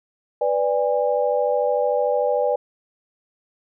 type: chord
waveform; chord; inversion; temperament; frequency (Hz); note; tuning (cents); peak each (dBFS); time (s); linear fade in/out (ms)
sine; G# diminished; first; equal with one note detuned; 493.9 / 587.3 / 814; B4 / D5 / G#5; 0 / 0 / -35; -21 / -21 / -25; 0.41-2.56; 5
effects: none